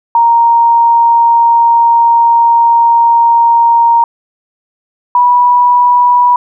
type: tone pair in turn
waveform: sine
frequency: 932.3 / 976.9 Hz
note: A#5 / B5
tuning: 0 / -19 cents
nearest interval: minor second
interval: 81 cents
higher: second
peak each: -4 dBFS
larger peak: neither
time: 0.15-4.04 / 5.15-6.36 s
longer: first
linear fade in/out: 2 ms
effects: none